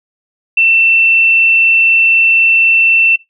sine tone, 2684 Hz, E7, 31 cents sharp, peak -6 dBFS, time 0.57-3.16 s, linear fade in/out 5 ms, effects noise-tail reverb RT60 0.2 s tail -22 dB re dry

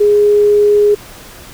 sine tone, 414.2 Hz, G#4, 5 cents flat, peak -6 dBFS, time 0-0.95 s, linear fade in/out 10 ms, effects pink hiss -35 dBFS RMS until 1.53 s

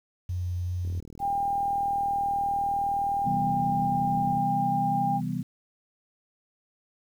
sine tone with vibrato, 89.2 Hz, F2, 37 cents sharp, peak -27 dBFS, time 0.29-1 s, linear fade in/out 5 ms, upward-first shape sine, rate 2.7 Hz, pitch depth 8 cents each way
click train, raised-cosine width 3 ms, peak -31 dBFS, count 141, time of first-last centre 0.85-4.376 s, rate 39.7 Hz
sine tone, 801 Hz, G5, 37 cents sharp, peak -24 dBFS, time 1.19-5.21 s, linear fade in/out 50 ms
sine chord, C major seventh, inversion none, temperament equal, 130.81 / 164.81 / 196 / 246.9 Hz, C3 / E3 / G3 / B3, 0 / 0 / 0 / 0 cents, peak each -34 / -32 / -33 / -33 dBFS, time 3.25-5.43 s, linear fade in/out 10 ms
effects 9-bit

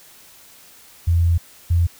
sine tone pair in turn, 84.8 / 85.49 Hz, E2 / F2, +50 / -36 cents, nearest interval unison, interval 14 cents, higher second, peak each -13 dBFS, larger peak neither, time 1.07-1.38 / 1.7-1.87 s, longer first, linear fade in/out 10 ms, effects white hiss -47 dBFS RMS until 1.99 s

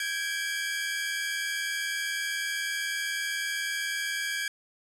sawtooth tone cluster, 1576 / 1656 / 2316 Hz, G6 / G#6 / D7, +9 / -5 / -25 cents, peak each -32 / -28 / -32 dBFS, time 0-4.48 s, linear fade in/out 2 ms, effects low-pass 12000 Hz 12 dB/octave

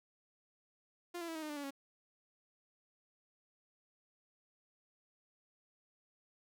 sawtooth tone with pitch steps, 349.2 / 337.7 / 326.6 / 315.8 / 305.4 / 295.3 / 285.6 / 276.2 Hz, F4 / E4 / E4 / D#4 / D#4 / D4 / D4 / C#4, 0 / +42 / -16 / +26 / -32 / +10 / -48 / -6 cents, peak -37 dBFS, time 1.14-1.708 s, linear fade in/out 10 ms, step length 71 ms, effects none

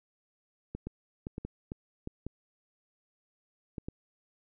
clicks, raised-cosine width 3 ms, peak -24 dBFS, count 10, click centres 0.75 / 0.87 / 1.269 / 1.381 / 1.45 / 1.719 / 2.074 / 2.266 / 3.782 / 3.885 s, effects none

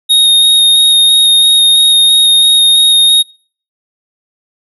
square tone with vibrato, 3721 Hz, A#7, 4 cents flat, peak -5 dBFS, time 0.09-3.23 s, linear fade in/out 20 ms, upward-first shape square, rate 3 Hz, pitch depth 9 cents each way, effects noise-tail reverb RT60 0.5 s tail -26 dB re dry

